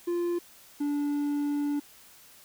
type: tone pair in turn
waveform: triangle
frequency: 347.2 / 289.9 Hz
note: F4 / D4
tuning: -10 / -22 cents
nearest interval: minor third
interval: 312 cents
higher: first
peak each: -24 dBFS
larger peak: neither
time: 0.07-0.39 / 0.8-1.8 s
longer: second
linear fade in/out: 10 ms
effects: white hiss -54 dBFS RMS until 2.44 s